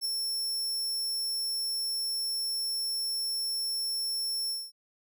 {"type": "tone with ADSR envelope", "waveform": "sawtooth", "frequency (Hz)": 5400, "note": "E8", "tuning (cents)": 41, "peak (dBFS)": -24, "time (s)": [0.01, 4.72], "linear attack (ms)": 43, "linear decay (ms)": 4, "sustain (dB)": -3, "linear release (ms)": 220, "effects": []}